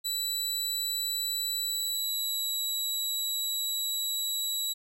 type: tone with pitch glide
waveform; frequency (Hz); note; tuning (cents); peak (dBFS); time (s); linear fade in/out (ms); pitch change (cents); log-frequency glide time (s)
20% pulse; 3956 to 3904; B7 to B7; +2 to -21; -23; 0.04-4.74; 20; -23; 1.55-2.57
effects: none

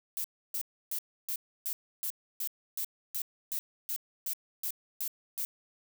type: noise bursts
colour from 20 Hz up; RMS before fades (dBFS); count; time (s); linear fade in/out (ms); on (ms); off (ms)
violet; -34; 15; 0.17-5.45; 0; 72; 300
effects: none

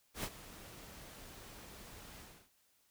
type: noise with ADSR envelope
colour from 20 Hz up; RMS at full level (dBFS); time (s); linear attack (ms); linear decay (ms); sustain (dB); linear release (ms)
pink; -38; 0.14-2.5; 99; 51; -15; 310
effects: white hiss -73 dBFS RMS until 2.9 s

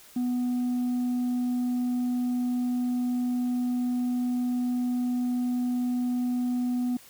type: tone with tanh clipping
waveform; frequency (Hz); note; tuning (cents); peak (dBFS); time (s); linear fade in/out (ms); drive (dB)
triangle; 246.9; B3; 0; -25; 0.16-6.97; 5; 7
effects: white hiss -52 dBFS RMS until 7.09 s

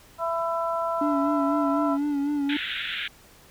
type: harmonic tone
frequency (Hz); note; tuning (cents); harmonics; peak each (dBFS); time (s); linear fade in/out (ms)
333.4; E4; +20; 2 / 3 / 4; -27 / -29 / -30; 0.18-1.98; 50
type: tone with vibrato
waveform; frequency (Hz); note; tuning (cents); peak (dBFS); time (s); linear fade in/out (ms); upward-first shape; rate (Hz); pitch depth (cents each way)
triangle; 287.1; D4; -39; -21; 1.01-2.57; 5; sine; 4; 47
type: band-pass noise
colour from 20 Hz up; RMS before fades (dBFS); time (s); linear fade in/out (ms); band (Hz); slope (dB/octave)
white; -31; 2.49-3.08; 5; 1400 to 3700; 96
effects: pink hiss -53 dBFS RMS until 3.5 s

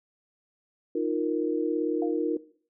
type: chord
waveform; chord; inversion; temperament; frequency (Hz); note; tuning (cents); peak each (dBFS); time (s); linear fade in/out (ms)
sine; Eb suspended second; none; equal; 311.1 / 349.2 / 466.2; Eb4 / F4 / Bb4; 0 / 0 / 0; -29; 0.95-2.37; 5
type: tone with exponential decay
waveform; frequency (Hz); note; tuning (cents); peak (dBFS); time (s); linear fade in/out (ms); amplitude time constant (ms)
sine; 698.5; F5; 0; -31; 2.02-2.25; 2; 48
effects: noise-tail reverb RT60 0.5 s tail -18 dB re dry

